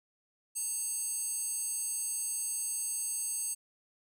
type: tone with high-pass filter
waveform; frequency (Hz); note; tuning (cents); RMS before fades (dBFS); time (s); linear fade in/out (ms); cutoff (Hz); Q
square; 915; A#5; -32; -35; 0.55-3.55; 20; 8000; 5.4
effects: none